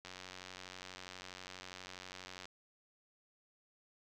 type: click train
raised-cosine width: 0.2 ms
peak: -30 dBFS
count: 223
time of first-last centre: 0.05-2.455 s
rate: 92.3 Hz
effects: none